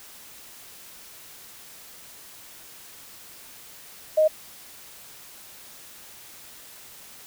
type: tone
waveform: sine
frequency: 622.3 Hz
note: D#5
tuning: in tune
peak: -15 dBFS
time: 4.17-4.28 s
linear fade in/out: 10 ms
effects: white hiss -46 dBFS RMS until 7.26 s